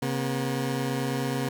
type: tone pair together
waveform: 20% pulse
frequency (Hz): 134.59 / 240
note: C3 / B3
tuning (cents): +49 / -49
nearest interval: minor seventh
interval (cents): 1002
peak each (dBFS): -23 / -26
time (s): 0.02-1.49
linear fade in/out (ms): 5
effects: none